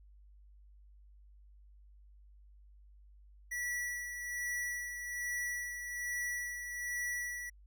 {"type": "tone with tremolo", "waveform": "square", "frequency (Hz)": 1948, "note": "B6", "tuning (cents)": -24, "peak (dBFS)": -35, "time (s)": [3.51, 7.5], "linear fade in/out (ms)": 10, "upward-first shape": "sine", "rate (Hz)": 1.2, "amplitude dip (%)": 50, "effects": ["added 50 Hz sine -56 dBFS peak until 7.66 s"]}